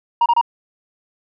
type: tone bursts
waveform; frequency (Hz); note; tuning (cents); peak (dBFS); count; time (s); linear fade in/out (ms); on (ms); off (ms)
sine; 942; A#5; +18; -8; 3; 0.21-0.413; 5; 49; 28
effects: tanh soft clip ceiling -10 dBFS